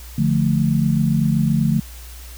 sine chord, D minor, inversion none, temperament equal, 146.83 / 174.61 / 220 Hz, D3 / F3 / A3, 0 / 0 / 0 cents, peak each -18 / -20 / -19 dBFS, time 0.18-1.8 s, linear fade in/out 5 ms, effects added 60 Hz sine -35 dBFS peak until 2.37 s + white hiss -42 dBFS RMS until 2.37 s

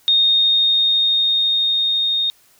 sine tone with level ramp, 3694 Hz, A#7, 16 cents flat, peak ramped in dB -11 to -16 dBFS, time 0.08-2.3 s, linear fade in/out 0 ms, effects white hiss -54 dBFS RMS until 2.59 s

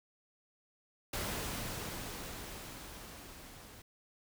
pink noise with level ramp, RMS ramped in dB -37 to -54 dBFS, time 1.13-3.82 s, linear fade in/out 5 ms, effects none

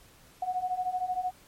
sine beating tone pair, 725 / 738 Hz, F#5 / F#5, -35 / -5 cents, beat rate 13 Hz, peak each -33 / -30 dBFS, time 0.42-1.31 s, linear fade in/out 5 ms, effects pink hiss -57 dBFS RMS until 1.47 s + MP3 64 kbps

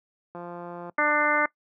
click train, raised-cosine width 1 ms, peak -25 dBFS, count 96, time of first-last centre 0.35-0.896 s, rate 174 Hz
harmonic tone, 297.5 Hz, D4, 22 cents sharp, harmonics 1 / 2 / 3 / 4 / 5 / 6 / 7, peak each -32 / -28 / -29 / -26 / -26 / -30 / -27 dBFS, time 0.98-1.46 s, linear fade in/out 5 ms
effects noise-tail reverb RT60 0.1 s tail -21 dB re dry + high-pass 150 Hz 12 dB/octave

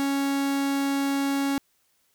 45% pulse tone, 277.2 Hz, C#4, in tune, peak -23 dBFS, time 0-1.58 s, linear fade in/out 0 ms, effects white hiss -68 dBFS RMS until 2.14 s

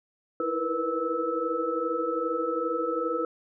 sine tone cluster, 318.2 / 330.6 / 471.9 / 494.4 / 1307 Hz, D#4 / E4 / A#4 / B4 / E6, +39 / +5 / +21 / +2 / -15 cents, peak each -39 / -33 / -32 / -30 / -31 dBFS, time 0.4-3.25 s, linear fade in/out 2 ms, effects none

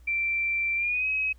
sine tone with pitch glide, 2349 to 2547 Hz, D7 to D#7, 0 to +40 cents, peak -24 dBFS, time 0.07-1.33 s, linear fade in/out 10 ms, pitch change +140 cents, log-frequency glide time 0.76-1.07 s, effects added 60 Hz sine -49 dBFS peak until 1.38 s + pink hiss -66 dBFS RMS until 1.38 s

